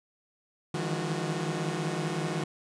sawtooth tone cluster, 152.5 / 157.9 / 168.4 / 204.3 / 364.9 Hz, D#3 / D#3 / E3 / G#3 / F#4, -34 / +26 / +37 / -28 / -24 cents, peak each -30 / -36 / -30 / -36 / -32 dBFS, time 0.74-2.44 s, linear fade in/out 5 ms, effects resampled to 22050 Hz

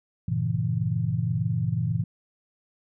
sine chord, G diminished seventh, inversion none, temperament equal, 98 / 116.54 / 138.59 / 164.81 Hz, G2 / Bb2 / Db3 / Fb3, 0 / 0 / 0 / 0 cents, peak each -32 / -26 / -31 / -28 dBFS, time 0.28-2.04 s, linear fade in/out 5 ms, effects none

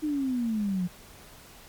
sine exponential sweep, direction down, 311.1 to 174.61 Hz, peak -25 dBFS, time 0.02-0.88 s, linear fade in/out 20 ms, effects pink hiss -50 dBFS RMS until 1.68 s + MP3 96 kbps

